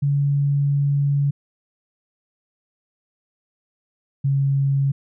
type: tone pair in turn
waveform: sine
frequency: 141.8 / 138.08 Hz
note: C#3 / C#3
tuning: +40 / -6 cents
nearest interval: unison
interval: 46 cents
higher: first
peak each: -16 dBFS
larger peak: neither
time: 0.02-1.31 / 4.24-4.92 s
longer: first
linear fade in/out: 10 ms
effects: none

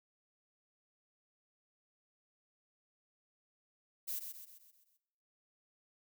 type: noise with echo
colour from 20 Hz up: violet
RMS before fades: -39 dBFS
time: 4.07-4.2 s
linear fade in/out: 20 ms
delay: 130 ms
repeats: 6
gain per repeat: -6 dB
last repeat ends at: 4.98 s
effects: noise-tail reverb RT60 1.0 s tail -20 dB re dry

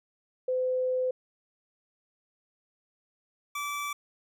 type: tone pair in turn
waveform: sine / 25% pulse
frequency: 510 / 1158.9 Hz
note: C5 / D6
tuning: -44 / -23 cents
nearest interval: octave + major second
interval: 1421 cents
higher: second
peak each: -25 / -28 dBFS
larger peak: first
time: 0.48-1.11 / 3.55-3.93 s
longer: first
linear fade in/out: 5 ms
effects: none

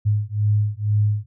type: beating tone pair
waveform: sine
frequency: 103.83 / 105.93 Hz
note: G#2 / G#2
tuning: 0 / +35 cents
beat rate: 2.1 Hz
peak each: -20 dBFS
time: 0.05-1.26 s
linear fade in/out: 20 ms
effects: none

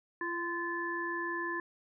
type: tone cluster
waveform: sine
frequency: 341.6 / 1031 / 1741 Hz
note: F4 / C6 / A6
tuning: -38 / -26 / -19 cents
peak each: -38 / -38 / -36 dBFS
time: 0.21-1.6 s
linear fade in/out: 2 ms
effects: none

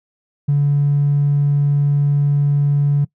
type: tone with tanh clipping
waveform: triangle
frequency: 143.5 Hz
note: D3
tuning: 40 cents flat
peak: -11 dBFS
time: 0.48-3.05 s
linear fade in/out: 10 ms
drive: 1 dB
effects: noise-tail reverb RT60 0.1 s tail -22 dB re dry

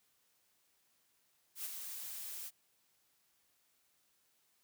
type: noise with ADSR envelope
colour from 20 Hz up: blue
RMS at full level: -40 dBFS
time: 1.55-2.51 s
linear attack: 93 ms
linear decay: 32 ms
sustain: -5 dB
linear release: 42 ms
effects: white hiss -75 dBFS RMS until 4.63 s + high-pass 60 Hz 12 dB/octave

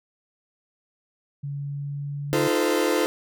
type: tone with pitch glide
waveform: sine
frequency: 141.8 to 143.36 Hz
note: C#3 to D3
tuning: +40 to -41 cents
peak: -28 dBFS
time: 1.43-2.48 s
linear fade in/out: 10 ms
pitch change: +19 cents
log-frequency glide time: 1.56-2.26 s
type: chord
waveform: 40% pulse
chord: F dominant seventh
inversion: third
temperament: equal with one note detuned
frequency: 311.1 / 349.2 / 440 / 514 Hz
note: Eb4 / F4 / A4 / C5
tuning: 0 / 0 / 0 / -31 cents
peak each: -25 dBFS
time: 2.33-3.06 s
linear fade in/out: 0 ms
effects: none

